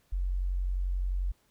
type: tone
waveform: sine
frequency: 45.68 Hz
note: F#1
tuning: 21 cents flat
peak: -27 dBFS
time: 0.12-1.32 s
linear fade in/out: 10 ms
effects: pink hiss -69 dBFS RMS until 1.5 s